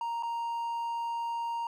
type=tone with dropouts; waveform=triangle; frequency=932.3 Hz; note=A#5; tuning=in tune; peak=-29 dBFS; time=0.01-1.67 s; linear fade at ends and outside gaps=2 ms; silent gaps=0.226-0.232 s; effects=none